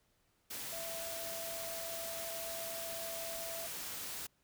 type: tone in noise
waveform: sine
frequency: 665 Hz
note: E5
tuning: 15 cents sharp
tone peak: -44 dBFS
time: 0.72-3.67 s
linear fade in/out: 10 ms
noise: white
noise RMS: -43 dBFS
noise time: 0.5-4.27 s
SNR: -4 dB
effects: pink hiss -75 dBFS RMS until 4.43 s